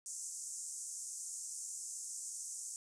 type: band-pass noise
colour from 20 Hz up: white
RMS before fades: -45 dBFS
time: 0.06-2.76 s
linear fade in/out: 0 ms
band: 6200 to 8900 Hz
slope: 48 dB/octave
effects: none